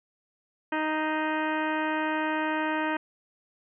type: harmonic tone with a mistuned harmonic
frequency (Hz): 311.1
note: D#4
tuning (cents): 0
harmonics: 1 / 2 / 3 / 4 / 5 / 6 / 7 / 8 / 9 / 10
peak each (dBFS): -30 / -34 / -31 / -38 / -34 / -36 / -45 / -40 / -47 / -48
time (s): 0.72-2.97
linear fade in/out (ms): 5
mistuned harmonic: 7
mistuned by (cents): -68
effects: none